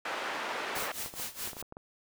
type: band-pass noise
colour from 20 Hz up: white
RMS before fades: -36 dBFS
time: 0.05-0.92 s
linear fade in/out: 5 ms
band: 390 to 1800 Hz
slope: 12 dB/octave
type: noise with tremolo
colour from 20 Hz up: white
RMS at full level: -36 dBFS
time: 0.75-1.62 s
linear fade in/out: 5 ms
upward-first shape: sine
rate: 4.7 Hz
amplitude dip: 85%
type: clicks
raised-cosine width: 1 ms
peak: -30 dBFS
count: 11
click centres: 0.767 / 0.825 / 1.061 / 1.139 / 1.198 / 1.475 / 1.532 / 1.568 / 1.626 / 1.724 / 1.769 s
effects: none